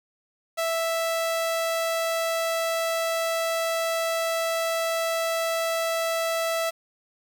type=tone; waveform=sawtooth; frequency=659.3 Hz; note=E5; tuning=in tune; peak=-20 dBFS; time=0.57-6.71 s; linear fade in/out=20 ms; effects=8-bit